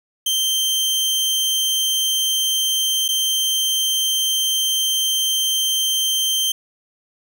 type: tone with dropouts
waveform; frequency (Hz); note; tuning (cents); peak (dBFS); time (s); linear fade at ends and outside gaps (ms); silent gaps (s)
sawtooth; 3136; G7; 0; -14; 0.26-6.52; 5; 3.081-3.087
effects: none